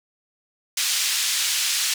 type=band-pass noise; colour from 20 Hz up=white; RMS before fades=-23 dBFS; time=0.77-1.94 s; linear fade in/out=5 ms; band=2400 to 6800 Hz; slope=12 dB/octave; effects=none